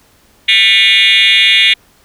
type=tone with frequency modulation; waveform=sine; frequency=2850 Hz; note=F7; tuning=34 cents sharp; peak=-4 dBFS; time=0.48-1.74 s; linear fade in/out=10 ms; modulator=216 Hz; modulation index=4; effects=tanh soft clip ceiling -2 dBFS + pink hiss -49 dBFS RMS until 2.04 s